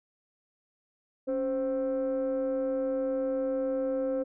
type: tone pair together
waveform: sine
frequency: 276.2 / 523.3 Hz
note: C#4 / C5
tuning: -6 / 0 cents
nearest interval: major seventh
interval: 1106 cents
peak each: -30 / -26 dBFS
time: 1.27-4.24 s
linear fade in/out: 20 ms
effects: tanh soft clip ceiling -24 dBFS